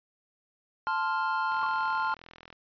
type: chord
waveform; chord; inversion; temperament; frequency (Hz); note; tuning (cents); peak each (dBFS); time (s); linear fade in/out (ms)
triangle; F major; first; equal with one note detuned; 880 / 1042.9 / 1396.9; A5 / C6 / F6; 0 / -6 / 0; -29; 0.87-2.14; 0
type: click train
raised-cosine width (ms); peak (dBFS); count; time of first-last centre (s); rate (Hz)
0.3; -31; 43; 1.52-2.527; 41.7
type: tone with exponential decay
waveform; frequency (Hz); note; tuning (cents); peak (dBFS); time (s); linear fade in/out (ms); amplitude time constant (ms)
sine; 1108.7; C#6; 0; -26; 1.63-1.73; 0; 20
effects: resampled to 11025 Hz